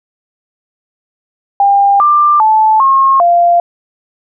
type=tone with pitch steps; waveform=sine; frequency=800 / 1187 / 871 / 1079 / 693 Hz; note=G5 / D6 / A5 / C#6 / F5; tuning=+35 / +18 / -18 / -47 / -14 cents; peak=-5 dBFS; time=1.6-3.6 s; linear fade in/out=2 ms; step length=400 ms; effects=none